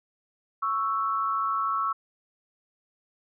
sine tone pair together, 1108.7 / 1322.1 Hz, C#6 / E6, 0 / +5 cents, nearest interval minor third, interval 305 cents, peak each -27 dBFS, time 0.62-1.93 s, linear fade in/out 10 ms, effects none

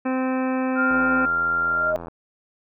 harmonic tone, 259.1 Hz, C4, 17 cents flat, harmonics 1 / 2 / 3 / 4 / 5 / 6 / 7 / 9 / 10, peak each -22 / -28 / -32 / -34 / -36 / -38 / -39 / -41 / -42 dBFS, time 0.05-1.26 s, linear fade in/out 10 ms
sine tone with pitch glide, 1397 to 1388.2 Hz, F6 to F6, 0 to -11 cents, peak -19 dBFS, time 0.75-1.94 s, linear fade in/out 50 ms, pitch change -11 cents, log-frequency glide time 1.04-1.35 s
click train, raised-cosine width 1 ms, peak -21 dBFS, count 100, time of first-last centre 0.91-2.083 s, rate 84.4 Hz
sine tone with exponential growth, 622.3 Hz, D#5, in tune, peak -17 dBFS, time 1.54-1.96 s, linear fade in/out 0 ms, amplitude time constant 90 ms
effects none

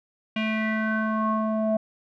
square tone with low-pass filter sweep, 218.4 Hz, A3, 13 cents flat, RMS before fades -25 dBFS, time 0.36-1.77 s, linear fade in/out 5 ms, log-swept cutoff 2700 to 690 Hz, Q 5.7, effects none

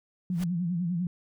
pink noise with exponential growth, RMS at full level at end -36 dBFS, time 0.3-0.44 s, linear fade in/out 5 ms, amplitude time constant 30 ms
sine tone with vibrato, 174.61 Hz, F3, in tune, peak -26 dBFS, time 0.3-1.07 s, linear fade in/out 2 ms, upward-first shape sine, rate 10 Hz, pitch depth 98 cents each way
effects none

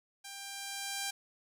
5% pulse tone with level ramp, 793 Hz, G5, 20 cents sharp, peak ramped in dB -33 to -22 dBFS, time 0.24-1.11 s, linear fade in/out 10 ms, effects none

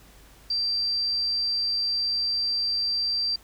sine tone, 4699 Hz, D8, in tune, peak -23 dBFS, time 0.5-3.36 s, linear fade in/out 5 ms, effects added 50 Hz sine -53 dBFS peak until 3.43 s + pink hiss -54 dBFS RMS until 3.43 s

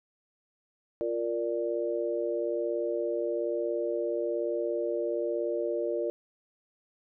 sine chord, Bb major, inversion second, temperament equal, 349.2 / 466.2 / 587.3 Hz, F4 / Bb4 / D5, 0 / 0 / 0 cents, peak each -32 dBFS, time 1.01-6.1 s, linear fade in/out 0 ms, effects none

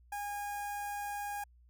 sawtooth tone with notch filter, 818 Hz, G#5, 26 cents flat, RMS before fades -39 dBFS, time 0.12-1.44 s, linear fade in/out 5 ms, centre 3800 Hz, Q 0.72, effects added 60 Hz sine -59 dBFS peak until 1.69 s

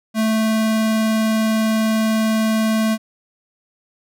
square tone with vibrato, 219.9 Hz, A3, 1 cent flat, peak -16 dBFS, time 0.14-2.98 s, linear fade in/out 50 ms, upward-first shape sine, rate 20 Hz, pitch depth 11 cents each way, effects none

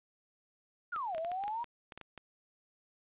sine exponential two-way sweep, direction down then up, 1489 to 627 to 970 Hz, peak -34 dBFS, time 0.92-1.64 s, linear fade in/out 10 ms, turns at 1.17 s
clicks, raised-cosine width 0.3 ms, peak -30 dBFS, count 12, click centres 0.962 / 1.148 / 1.181 / 1.248 / 1.317 / 1.438 / 1.48 / 1.643 / 1.922 / 1.976 / 2.013 / 2.177 s
effects resampled to 8000 Hz + 11-bit

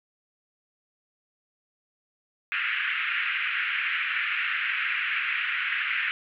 white band-pass noise, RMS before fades -28 dBFS, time 2.52-6.11 s, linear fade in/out 0 ms, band 1400 to 2700 Hz, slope 48 dB/octave, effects none

